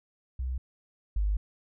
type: tone pair in turn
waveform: sine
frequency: 63.8 / 50.72 Hz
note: C2 / G#1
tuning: -43 / -40 cents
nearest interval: major third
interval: 397 cents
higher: first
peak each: -29 / -24 dBFS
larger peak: second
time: 0.39-0.58 / 1.16-1.37 s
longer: second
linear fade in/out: 5 ms
effects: none